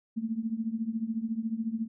sine tone with tremolo, 224.7 Hz, A3, 37 cents sharp, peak -25 dBFS, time 0.16-1.88 s, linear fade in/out 20 ms, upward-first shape triangle, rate 14 Hz, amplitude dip 90%, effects none

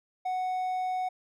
triangle tone, 740 Hz, F#5, in tune, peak -26 dBFS, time 0.25-1.09 s, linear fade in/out 10 ms, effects none

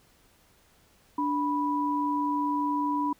sine tone pair together, 292.5 / 984 Hz, D4 / B5, -7 / -7 cents, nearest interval octave + major sixth, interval 2100 cents, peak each -28 / -27 dBFS, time 1.18-3.13 s, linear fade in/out 5 ms, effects pink hiss -62 dBFS RMS until 3.19 s

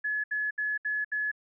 sine tone bursts, 1704 Hz, G#6, 44 cents sharp, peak -27 dBFS, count 5, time 0.04-1.316 s, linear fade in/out 10 ms, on 200 ms, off 69 ms, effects none

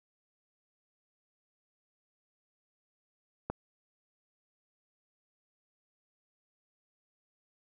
click, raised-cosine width 1 ms, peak -19 dBFS, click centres 3.5 s, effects none

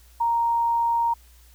sine tone, 932.3 Hz, A#5, in tune, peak -19 dBFS, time 0.2-1.14 s, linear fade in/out 10 ms, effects added 60 Hz sine -50 dBFS peak until 1.54 s + white hiss -57 dBFS RMS until 1.54 s

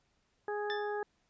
harmonic tone, 415.3 Hz, G#4, in tune, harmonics 1 / 2 / 3 / 4, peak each -35 / -39 / -47 / -43 dBFS, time 0.48-1.03 s, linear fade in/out 2 ms
25% pulse tone with exponential decay, 1760 Hz, A6, in tune, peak -30 dBFS, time 0.7-0.99 s, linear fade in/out 0 ms, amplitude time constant 61 ms
effects pink hiss -75 dBFS RMS until 1.29 s + resampled to 16000 Hz

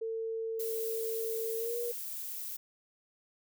sine tone with pitch glide, 450 to 475.9 Hz, A4 to A#4, +39 to +36 cents, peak -33 dBFS, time 0.01-1.92 s, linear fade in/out 10 ms, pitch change +97 cents, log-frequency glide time 1.57-1.77 s
violet noise, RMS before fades -40 dBFS, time 0.59-2.57 s, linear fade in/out 10 ms
effects none

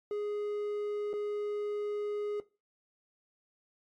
triangle tone with dropouts, 415.3 Hz, G#4, in tune, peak -30 dBFS, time 0.11-2.4 s, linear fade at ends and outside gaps 1 ms, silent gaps 1.131-1.137 s, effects noise-tail reverb RT60 0.3 s tail -19 dB re dry + AAC 64 kbps

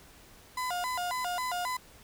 35% pulse tone with vibrato, 847 Hz, G#5, 34 cents sharp, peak -29 dBFS, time 0.57-1.77 s, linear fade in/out 5 ms, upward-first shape square, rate 3.7 Hz, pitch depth 300 cents each way, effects pink hiss -55 dBFS RMS until 2.03 s

